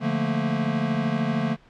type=chord; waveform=square; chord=Bb major seventh; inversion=first; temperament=equal with one note detuned; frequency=146.24 / 174.61 / 220 / 233.1 Hz; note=D3 / F3 / A3 / Bb3; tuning=-7 / 0 / 0 / 0 cents; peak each=-29 / -31 / -27 / -29 dBFS; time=0-1.57 s; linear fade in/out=50 ms; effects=pink hiss -55 dBFS RMS until 1.69 s + low-pass 3000 Hz 12 dB/octave